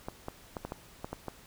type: clicks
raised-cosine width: 1 ms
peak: -22 dBFS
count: 8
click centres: 0.085 / 0.284 / 0.568 / 0.65 / 0.721 / 1.045 / 1.13 / 1.283 s
effects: pink hiss -55 dBFS RMS until 1.46 s